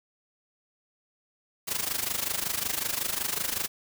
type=noise with amplitude modulation; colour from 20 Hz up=white; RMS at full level=-27 dBFS; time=1.67-3.68 s; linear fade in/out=20 ms; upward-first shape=sine; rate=25.4 Hz; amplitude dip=80%; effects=none